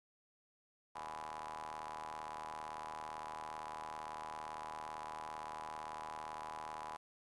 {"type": "ring-modulated tone", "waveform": "sawtooth", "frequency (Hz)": 77.78, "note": "D#2", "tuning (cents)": 0, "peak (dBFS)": -37, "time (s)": [0.95, 6.97], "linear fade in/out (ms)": 10, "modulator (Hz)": 917, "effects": ["resampled to 24000 Hz", "12-bit"]}